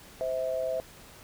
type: tone pair together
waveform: sine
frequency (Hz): 519.5 / 650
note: C5 / E5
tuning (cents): -12 / -24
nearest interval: major third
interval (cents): 388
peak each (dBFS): -31 / -30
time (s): 0.21-0.8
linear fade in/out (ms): 0
effects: pink hiss -51 dBFS RMS until 1.23 s